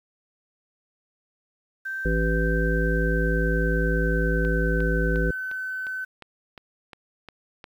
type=tone with pitch glide; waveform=sine; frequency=1558 to 1520.7 Hz; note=G6 to F#6; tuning=-11 to +47 cents; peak=-28 dBFS; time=1.85-6.05 s; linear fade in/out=10 ms; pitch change=-42 cents; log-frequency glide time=2.65-5.19 s
type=harmonic tone; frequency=55 Hz; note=A1; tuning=in tune; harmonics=1 / 3 / 5 / 7 / 9; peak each=-23 / -27 / -32 / -30 / -29 dBFS; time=2.05-5.31 s; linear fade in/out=5 ms
type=click train; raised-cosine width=0.3 ms; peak=-25 dBFS; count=10; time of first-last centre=4.45-7.641 s; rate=2.82 Hz
effects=9-bit